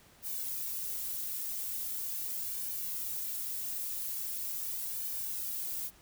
violet noise with flanger, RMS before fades -37 dBFS, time 0.22-5.91 s, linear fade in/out 50 ms, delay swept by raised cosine 1.5 to 3.1 ms, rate 0.41 Hz, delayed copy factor -0.9, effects pink hiss -60 dBFS RMS until 6.01 s

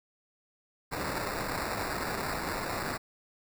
white noise with sample-and-hold, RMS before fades -34 dBFS, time 0.91-2.98 s, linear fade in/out 20 ms, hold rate 3150 Hz, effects none

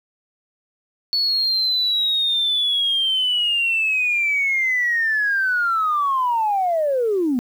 sine linear sweep, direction down, 4435 to 233.1 Hz, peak -16 dBFS, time 1.13-7.39 s, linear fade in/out 0 ms, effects tanh soft clip ceiling -12 dBFS + 8-bit

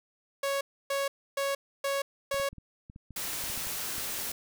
sawtooth tone bursts, 554.4 Hz, C#5, in tune, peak -24 dBFS, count 5, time 0.43-2.49 s, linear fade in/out 5 ms, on 180 ms, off 290 ms
clicks, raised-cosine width 5 ms, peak -34 dBFS, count 12, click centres 2.343 / 2.399 / 2.53 / 2.583 / 2.899 / 2.961 / 3.107 / 3.439 / 3.5 / 3.576 / 3.67 / 3.982 s
white noise, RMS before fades -35 dBFS, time 3.16-4.32 s, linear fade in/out 5 ms
effects none

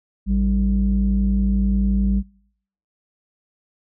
sine tone pair together, 54.91 / 196 Hz, A1 / G3, -3 / 0 cents, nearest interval octave + minor seventh, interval 2203 cents, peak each -17 / -18 dBFS, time 0.26-2.23 s, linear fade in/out 50 ms, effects noise-tail reverb RT60 0.7 s tail -26 dB re dry + tanh soft clip ceiling -10 dBFS

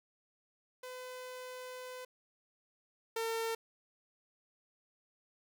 sawtooth tone pair in turn, 506 / 453.4 Hz, B4 / A#4, +42 / -48 cents, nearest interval major second, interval 190 cents, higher first, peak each -40 / -30 dBFS, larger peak second, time 0.83-2.05 / 3.16-3.55 s, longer first, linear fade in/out 5 ms, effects none

